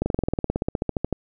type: slowing click train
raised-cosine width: 2 ms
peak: -9 dBFS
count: 20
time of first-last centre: 0.02-1.127 s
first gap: 40 ms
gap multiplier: 1.04
effects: none